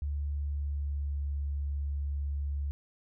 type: tone with pitch glide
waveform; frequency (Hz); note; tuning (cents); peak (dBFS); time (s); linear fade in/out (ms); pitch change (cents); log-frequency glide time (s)
sine; 72.2 to 71.16; D2 to C#2; -29 to +46; -30; 0.02-2.71; 0; -25; 0.29-1.26
effects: none